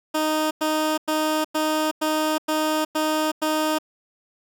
15% pulse tone bursts, 310 Hz, D#4, 6 cents flat, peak -14 dBFS, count 8, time 0.14-3.786 s, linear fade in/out 10 ms, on 370 ms, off 98 ms, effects none

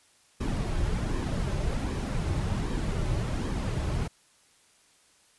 brown noise with flanger, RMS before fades -29 dBFS, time 0.4-4.08 s, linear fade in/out 10 ms, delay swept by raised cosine 1.4 to 4.3 ms, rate 1.3 Hz, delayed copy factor -0.5, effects white hiss -62 dBFS RMS until 5.38 s + resampled to 24000 Hz

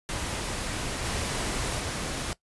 pink noise with level steps, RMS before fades -32 / -30 / -32 dBFS, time 0.09-2.33 s, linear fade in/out 0 ms, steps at 1.04 / 1.78 s, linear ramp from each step 20 ms, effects noise-tail reverb RT60 0.1 s tail -19 dB re dry + resampled to 24000 Hz

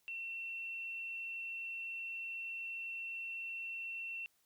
sine tone with frequency modulation, 2706 Hz, E7, 45 cents sharp, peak -40 dBFS, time 0.08-4.26 s, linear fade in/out 0 ms, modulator 43.3 Hz, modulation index 0.45, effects white hiss -75 dBFS RMS until 4.45 s

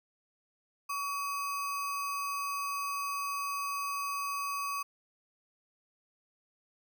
sine tone with sample-and-hold, 1133 Hz, C#6, 37 cents sharp, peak -32 dBFS, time 0.89-4.83 s, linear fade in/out 10 ms, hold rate 3675 Hz, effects none

